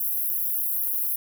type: high-pass noise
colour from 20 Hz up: pink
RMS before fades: -26 dBFS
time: 0-1.16 s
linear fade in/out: 5 ms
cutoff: 11000 Hz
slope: 96 dB/octave
effects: none